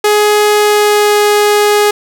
sawtooth tone with pitch glide, 418.8 to 415.7 Hz, G#4 to G#4, +15 to +2 cents, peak -3 dBFS, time 0.04-1.91 s, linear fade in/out 5 ms, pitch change -13 cents, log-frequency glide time 0.5-1.21 s, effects none

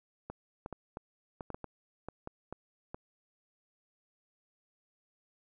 clicks, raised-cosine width 1 ms, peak -26 dBFS, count 12, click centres 0.3 / 0.661 / 0.727 / 0.971 / 1.408 / 1.503 / 1.545 / 1.643 / 2.086 / 2.274 / 2.526 / 2.945 s, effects none

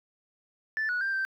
sine tone with pitch steps, 1757 / 1466 / 1582 / 1560 Hz, A6 / F#6 / G6 / G6, -3 / -16 / +15 / -9 cents, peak -25 dBFS, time 0.77-1.25 s, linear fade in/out 0 ms, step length 120 ms, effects tanh soft clip ceiling -24 dBFS + 11-bit

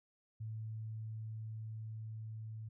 sine tone with level ramp, 110 Hz, A2, in tune, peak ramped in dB -40 to -43 dBFS, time 0.4-2.69 s, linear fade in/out 10 ms, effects none

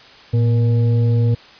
sine tone with frequency modulation, 114.1 Hz, A#2, 37 cents flat, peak -12 dBFS, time 0.33-1.35 s, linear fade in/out 10 ms, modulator 360 Hz, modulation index 0.4, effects white hiss -43 dBFS RMS until 1.59 s + resampled to 11025 Hz

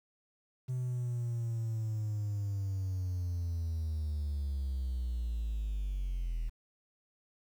triangle linear sweep, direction down, 127.8 to 39.25 Hz, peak -29 dBFS, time 0.68-6.5 s, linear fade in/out 20 ms, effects tanh soft clip ceiling -27 dBFS + 10-bit

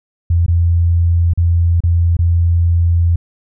sine tone with dropouts, 85.2 Hz, F2, 42 cents flat, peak -9 dBFS, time 0.3-3.16 s, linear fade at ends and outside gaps 5 ms, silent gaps 0.463-0.481 / 1.336-1.375 / 1.805-1.836 / 2.168-2.189 s, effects none

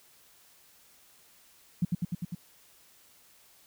sine tone with echo, 174.61 Hz, F3, in tune, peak -22 dBFS, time 1.82-1.85 s, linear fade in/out 5 ms, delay 100 ms, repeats 5, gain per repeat -2 dB, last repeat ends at 2.35 s, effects white hiss -60 dBFS RMS until 3.66 s

